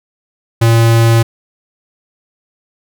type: tone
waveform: square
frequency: 114.9 Hz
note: A#2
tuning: 25 cents flat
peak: -7 dBFS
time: 0.61-1.23 s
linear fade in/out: 10 ms
effects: none